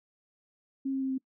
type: tone with pitch steps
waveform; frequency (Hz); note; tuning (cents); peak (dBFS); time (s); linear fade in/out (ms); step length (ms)
sine; 270 / 267.7 / 265.4 / 263.1; C#4 / C4 / C4 / C4; -45 / +40 / +25 / +10; -28; 0.85-1.182; 10; 83
effects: noise-tail reverb RT60 0.1 s tail -23 dB re dry